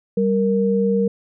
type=tone pair together; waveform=sine; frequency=195.7 / 465.8 Hz; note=G3 / A#4; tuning=-3 / -1 cents; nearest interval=octave + minor third; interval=1502 cents; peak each=-18 dBFS; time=0.17-1.08 s; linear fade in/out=5 ms; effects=none